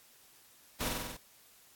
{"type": "noise with echo", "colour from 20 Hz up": "pink", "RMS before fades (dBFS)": -34, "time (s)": [0.8, 0.89], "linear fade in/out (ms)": 10, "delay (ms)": 47, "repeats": 6, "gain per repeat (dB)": -2, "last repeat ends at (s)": 1.172, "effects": ["white hiss -61 dBFS RMS until 1.75 s", "AAC 64 kbps"]}